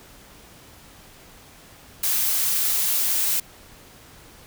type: noise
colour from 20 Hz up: blue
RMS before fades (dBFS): -22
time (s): 2.03-3.4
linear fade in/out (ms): 5
effects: pink hiss -48 dBFS RMS until 4.46 s